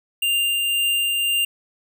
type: tone with tremolo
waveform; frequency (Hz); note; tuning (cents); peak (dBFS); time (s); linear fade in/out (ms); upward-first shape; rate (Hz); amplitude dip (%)
square; 2794; F7; 0; -18; 0.22-1.45; 5; triangle; 1.9; 25
effects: none